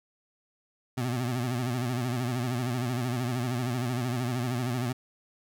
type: tone with vibrato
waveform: 25% pulse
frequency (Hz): 123.47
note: B2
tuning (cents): 0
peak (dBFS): -24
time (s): 0.97-4.93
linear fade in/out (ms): 10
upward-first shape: sine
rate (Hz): 13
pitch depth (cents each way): 94
effects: none